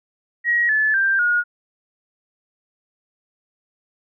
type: tone with pitch steps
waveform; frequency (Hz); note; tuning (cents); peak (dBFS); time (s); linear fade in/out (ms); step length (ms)
sine; 1899 / 1731.4 / 1578.5 / 1439.2; A#6 / A6 / G6 / F#6; +32 / -28 / +12 / -48; -15; 0.44-1.44; 50; 250
effects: none